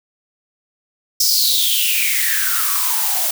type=noise with high-pass filter sweep; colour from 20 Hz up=blue; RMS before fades=-17 dBFS; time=1.2-3.31 s; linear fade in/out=5 ms; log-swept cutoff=5400 to 640 Hz; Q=8.5; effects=none